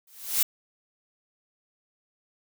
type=noise with exponential growth; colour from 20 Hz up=blue; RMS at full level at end=-19 dBFS; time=0.07-0.43 s; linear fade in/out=5 ms; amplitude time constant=78 ms; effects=none